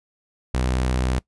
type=tone; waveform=sawtooth; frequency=63.2 Hz; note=B1; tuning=41 cents sharp; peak=-16 dBFS; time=0.54-1.19 s; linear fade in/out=0 ms; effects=noise-tail reverb RT60 0.1 s tail -21 dB re dry + resampled to 24000 Hz